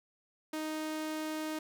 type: tone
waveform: sawtooth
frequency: 311.1 Hz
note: D#4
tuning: in tune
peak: -31 dBFS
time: 0.53-1.59 s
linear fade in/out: 5 ms
effects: none